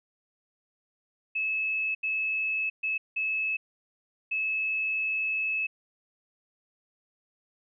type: tone bursts at uneven times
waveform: sine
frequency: 2596 Hz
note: E7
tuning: 27 cents flat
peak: -26 dBFS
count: 5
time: 1.35-1.95 / 2.03-2.7 / 2.83-2.98 / 3.16-3.57 / 4.31-5.67 s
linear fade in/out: 10 ms
effects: none